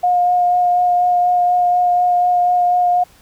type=tone with vibrato; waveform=sine; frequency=714 Hz; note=F5; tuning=38 cents sharp; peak=-11 dBFS; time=0.03-3.04 s; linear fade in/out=10 ms; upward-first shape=sine; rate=4.1 Hz; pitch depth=11 cents each way; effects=pink hiss -49 dBFS RMS until 3.21 s